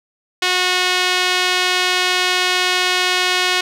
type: tone with band-pass filter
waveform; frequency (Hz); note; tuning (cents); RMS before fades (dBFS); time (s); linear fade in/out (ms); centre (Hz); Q
sawtooth; 364.5; F#4; -26; -17; 0.42-3.61; 5; 3200; 1.1
effects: none